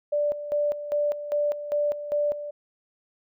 sine tone with tremolo, 587.3 Hz, D5, in tune, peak -21 dBFS, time 0.12-2.51 s, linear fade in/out 10 ms, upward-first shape square, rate 2.5 Hz, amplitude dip 70%, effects none

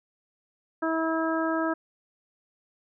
harmonic tone, 323.6 Hz, E4, 32 cents flat, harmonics 1 / 2 / 3 / 4 / 5, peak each -27 / -30 / -34 / -32 / -34 dBFS, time 0.82-1.74 s, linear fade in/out 10 ms, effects none

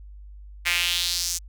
sawtooth tone with high-pass filter sweep, 174.61 Hz, F3, in tune, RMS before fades -25 dBFS, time 0.65-1.39 s, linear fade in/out 20 ms, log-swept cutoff 2100 to 6600 Hz, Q 2.8, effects added 50 Hz sine -40 dBFS peak until 1.48 s

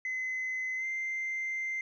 sine tone with pitch glide, 2039 to 2085 Hz, C7 to C7, -45 to -7 cents, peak -30 dBFS, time 0.05-1.81 s, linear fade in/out 2 ms, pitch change +38 cents, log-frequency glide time 0.77-0.85 s, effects tanh soft clip ceiling -29 dBFS

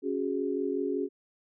sine chord, C# suspended fourth, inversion none, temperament equal, 277.2 / 370 / 415.3 Hz, C#4 / F#4 / G#4, 0 / 0 / 0 cents, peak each -32 dBFS, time 0.02-1.09 s, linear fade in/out 50 ms, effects none

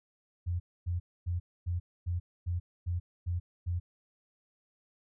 sine tone bursts, 87.6 Hz, F2, 6 cents sharp, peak -29 dBFS, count 9, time 0.46-3.8 s, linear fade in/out 20 ms, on 140 ms, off 260 ms, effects none

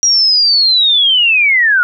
sine linear sweep, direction down, 5740 to 1396.9 Hz, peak -7 dBFS, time 0.03-1.83 s, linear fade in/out 0 ms, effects none

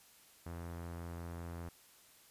sawtooth tone with low-pass filter, 85.2 Hz, F2, 42 cents flat, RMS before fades -45 dBFS, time 0.46-1.69 s, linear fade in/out 5 ms, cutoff 1500 Hz, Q 1.1, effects white hiss -63 dBFS RMS until 2.3 s + resampled to 32000 Hz

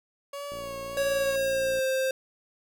30% pulse tone with vibrato, 560 Hz, C#5, 18 cents sharp, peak -32 dBFS, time 0.33-1.36 s, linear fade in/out 5 ms, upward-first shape sine, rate 1.6 Hz, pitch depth 38 cents each way
click train, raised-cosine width 2 ms, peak -32 dBFS, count 75, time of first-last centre 0.52-1.789 s, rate 58.3 Hz
square tone with pitch glide, 553 to 526.5 Hz, C#5 to C5, -4 to +11 cents, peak -25 dBFS, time 0.97-2.11 s, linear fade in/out 2 ms, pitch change -85 cents, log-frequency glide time 1.07-1.82 s
effects none

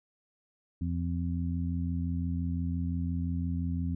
harmonic tone, 85.8 Hz, F2, 30 cents flat, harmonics 1 / 2 / 3, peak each -31 / -34 / -36 dBFS, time 0.81-3.95 s, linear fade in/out 5 ms, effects none

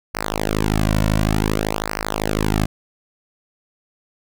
sawtooth tone with flanger, 52.7 Hz, G#1, 26 cents sharp, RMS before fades -20 dBFS, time 0.14-2.66 s, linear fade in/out 10 ms, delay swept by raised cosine 0.28 to 2.48 ms, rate 0.55 Hz, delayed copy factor -0.95, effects none

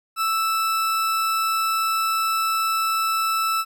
40% pulse tone, 1318.5 Hz, E6, in tune, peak -19 dBFS, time 0.16-3.65 s, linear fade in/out 50 ms, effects 10-bit

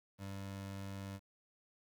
25% pulse tone, 98 Hz, G2, in tune, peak -39 dBFS, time 0.18-1.2 s, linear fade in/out 50 ms, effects 11-bit

